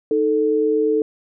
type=tone pair together; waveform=sine; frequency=311.1 / 440 Hz; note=D#4 / A4; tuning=0 / 0 cents; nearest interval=tritone; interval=600 cents; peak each=-21 / -16 dBFS; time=0.11-1.02 s; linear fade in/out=2 ms; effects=none